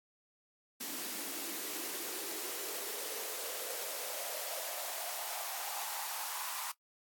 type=noise with high-pass filter sweep; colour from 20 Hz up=white; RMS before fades=-40 dBFS; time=0.8-6.72 s; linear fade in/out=10 ms; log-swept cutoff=260 to 1000 Hz; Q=4.6; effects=noise-tail reverb RT60 0.1 s tail -19 dB re dry + AAC 64 kbps